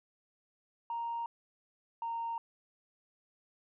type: tone pair in turn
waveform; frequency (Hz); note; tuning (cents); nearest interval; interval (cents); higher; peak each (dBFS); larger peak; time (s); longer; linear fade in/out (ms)
sine; 932.3 / 923.7; A#5 / A#5; 0 / -16; unison; 16; first; -33 / -33; neither; 0.9-1.26 / 2.02-2.38; neither; 2
effects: tanh soft clip ceiling -30 dBFS